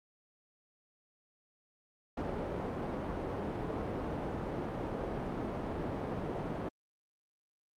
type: low-pass noise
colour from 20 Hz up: white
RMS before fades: -37 dBFS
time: 2.17-6.69 s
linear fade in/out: 5 ms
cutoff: 570 Hz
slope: 12 dB/octave
effects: Opus 48 kbps